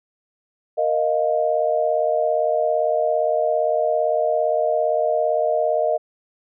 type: chord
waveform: sine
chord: Bb suspended fourth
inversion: none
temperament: just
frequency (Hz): 466.2 / 621.6 / 699.2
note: Bb4 / Eb5 / F5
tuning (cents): 0 / -2 / +2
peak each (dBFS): -24 / -19 / -23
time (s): 0.77-5.98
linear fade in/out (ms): 20
effects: none